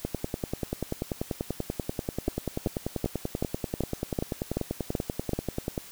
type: two click trains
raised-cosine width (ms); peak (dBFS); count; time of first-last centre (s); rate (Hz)
2; -15 / -13; 60 / 9; 0.05-5.778 / 2.28-5.333; 10.3 / 2.62
effects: white hiss -47 dBFS RMS until 5.91 s